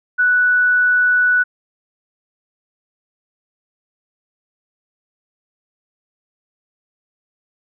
sine tone, 1480 Hz, F#6, in tune, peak -11 dBFS, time 0.18-1.44 s, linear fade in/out 20 ms, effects none

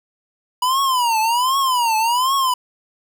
square tone with vibrato, 980 Hz, B5, 14 cents flat, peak -16 dBFS, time 0.62-2.54 s, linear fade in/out 5 ms, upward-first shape triangle, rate 1.3 Hz, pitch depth 220 cents each way, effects 8-bit

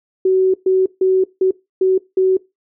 sine tone bursts at uneven times, 376.2 Hz, F#4, 29 cents sharp, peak -10 dBFS, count 6, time 0.25-0.54 / 0.66-0.86 / 1.01-1.24 / 1.41-1.51 / 1.81-1.98 / 2.17-2.37 s, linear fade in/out 5 ms, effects noise-tail reverb RT60 0.2 s tail -20 dB re dry

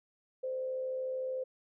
sine tone with frequency modulation, 517 Hz, C5, 21 cents flat, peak -33 dBFS, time 0.43-1.44 s, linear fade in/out 10 ms, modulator 73.5 Hz, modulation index 0.29, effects none

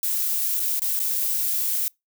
violet noise with dropouts, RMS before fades -24 dBFS, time 0.03-1.88 s, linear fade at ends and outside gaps 1 ms, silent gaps 0.596-0.601 / 0.795-0.819 / 0.993-1 s, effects noise-tail reverb RT60 0.2 s tail -26 dB re dry

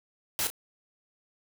white noise with echo, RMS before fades -29 dBFS, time 0.39-0.47 s, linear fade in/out 0 ms, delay 31 ms, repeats 1, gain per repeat -9 dB, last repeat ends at 0.501 s, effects none

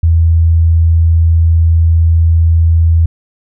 sine tone, 82.41 Hz, E2, in tune, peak -5 dBFS, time 0.03-3.06 s, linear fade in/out 5 ms, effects none

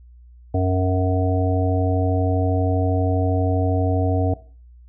harmonic tone, 92.5 Hz, F#2, in tune, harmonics 1 / 3 / 5 / 7 / 8, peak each -19 / -24 / -26 / -27 / -28 dBFS, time 0.54-4.34 s, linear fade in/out 5 ms, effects noise-tail reverb RT60 0.4 s tail -17 dB re dry + added 60 Hz sine -43 dBFS peak until 4.88 s

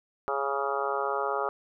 harmonic tone with a mistuned harmonic, 138.59 Hz, C#3, in tune, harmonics 3 / 4 / 5 / 6 / 7 / 8 / 9 / 10, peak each -33 / -34 / -36 / -34 / -37 / -37 / -33 / -38 dBFS, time 0.28-1.49 s, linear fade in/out 0 ms, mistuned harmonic 8, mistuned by +36 cents, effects none

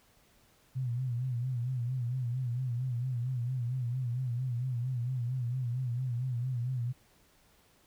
sine tone with vibrato, 124.3 Hz, B2, 12 cents sharp, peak -30 dBFS, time 0.75-6.93 s, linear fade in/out 20 ms, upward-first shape sine, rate 4.4 Hz, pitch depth 94 cents each way, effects pink hiss -65 dBFS RMS until 7.86 s

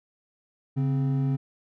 triangle tone pair together, 138.59 / 261.6 Hz, C#3 / C4, 0 / 0 cents, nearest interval major seventh, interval 1100 cents, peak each -21 / -28 dBFS, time 0.76-1.37 s, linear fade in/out 20 ms, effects none

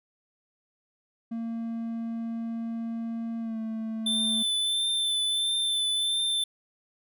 triangle tone with pitch glide, 229.1 to 222.1 Hz, A#3 to A3, -30 to +16 cents, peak -28 dBFS, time 1.31-4.43 s, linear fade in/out 10 ms, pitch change -54 cents, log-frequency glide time 3.4-3.58 s
square tone with vibrato, 3539 Hz, A7, 9 cents sharp, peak -25 dBFS, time 4.06-6.44 s, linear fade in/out 5 ms, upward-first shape triangle, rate 1.5 Hz, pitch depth 25 cents each way
effects none

